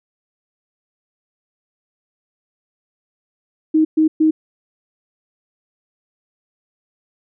sine tone bursts, 313.8 Hz, D#4, 15 cents sharp, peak -10 dBFS, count 3, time 3.74-4.31 s, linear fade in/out 10 ms, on 110 ms, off 120 ms, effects none

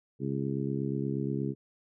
harmonic tone, 68.4 Hz, C#2, 23 cents flat, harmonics 2 / 3 / 4 / 5 / 6, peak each -33 / -35 / -36 / -37 / -38 dBFS, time 0.19-1.55 s, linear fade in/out 50 ms, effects none

